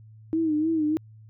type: tone with vibrato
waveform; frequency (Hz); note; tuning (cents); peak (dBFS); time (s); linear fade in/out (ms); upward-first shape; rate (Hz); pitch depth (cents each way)
sine; 314.1; D#4; +16; -21; 0.33-0.97; 0; sine; 3.3; 77
effects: added 109 Hz sine -46 dBFS peak until 1.29 s